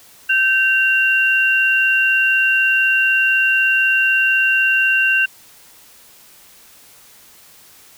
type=tone pair together; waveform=sine; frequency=1552 / 2758 Hz; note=G6 / F7; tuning=-18 / -22 cents; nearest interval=minor seventh; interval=996 cents; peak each=-15 dBFS; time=0.29-5.26 s; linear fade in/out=10 ms; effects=white hiss -46 dBFS RMS until 7.97 s